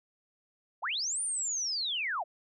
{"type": "linear two-way sweep", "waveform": "sine", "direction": "up then down", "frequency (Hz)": [567, 9360, 567], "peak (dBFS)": -30, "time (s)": [0.82, 2.24], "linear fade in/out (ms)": 20, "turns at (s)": 1.22, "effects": []}